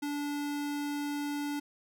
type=tone; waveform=square; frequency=290 Hz; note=D4; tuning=22 cents flat; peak=-33 dBFS; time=0.02-1.6 s; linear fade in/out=10 ms; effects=none